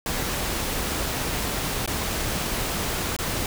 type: noise with dropouts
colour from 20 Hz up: pink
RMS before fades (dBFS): -27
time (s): 0.06-3.46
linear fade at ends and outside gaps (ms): 1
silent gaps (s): 1.861-1.876 / 3.165-3.188
effects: none